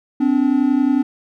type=tone pair together; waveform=triangle; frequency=257.2 / 288.3 Hz; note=C4 / D4; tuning=-30 / -32 cents; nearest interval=major second; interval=198 cents; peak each=-14 dBFS; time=0.2-1.03 s; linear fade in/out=10 ms; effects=none